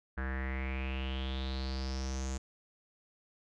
square tone with low-pass filter sweep, 65.9 Hz, C2, 13 cents sharp, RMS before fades -36 dBFS, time 0.17-2.38 s, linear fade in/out 10 ms, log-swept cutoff 1600 to 7100 Hz, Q 7, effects none

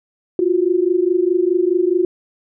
sine tone pair together, 345.6 / 370.4 Hz, F4 / F#4, -18 / +2 cents, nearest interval minor second, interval 120 cents, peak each -16 dBFS, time 0.39-2.05 s, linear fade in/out 2 ms, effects none

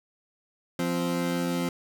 30% pulse tone pair together, 173.53 / 260 Hz, F3 / C4, -11 / -11 cents, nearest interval perfect fifth, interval 700 cents, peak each -26 dBFS, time 0.79-1.69 s, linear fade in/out 2 ms, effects none

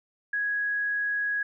sine tone, 1663 Hz, G#6, 2 cents sharp, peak -25 dBFS, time 0.33-1.43 s, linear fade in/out 5 ms, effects none

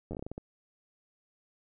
slowing click train, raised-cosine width 2 ms, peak -25 dBFS, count 10, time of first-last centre 0.11-0.379 s, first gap 10 ms, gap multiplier 1.26, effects none

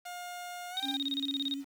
sawtooth tone with pitch glide, 711 to 793.5 Hz, F5 to G5, +31 to +21 cents, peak -36 dBFS, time 0.05-0.97 s, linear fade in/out 10 ms, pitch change +190 cents, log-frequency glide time 0.7-0.84 s
sine tone bursts, 3729 Hz, A#7, in tune, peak -30 dBFS, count 14, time 0.77-1.539 s, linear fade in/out 0 ms, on 28 ms, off 29 ms
sine tone with vibrato, 277.2 Hz, C#4, in tune, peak -35 dBFS, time 0.82-1.65 s, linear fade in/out 50 ms, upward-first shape sine, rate 12 Hz, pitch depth 23 cents each way
effects 9-bit

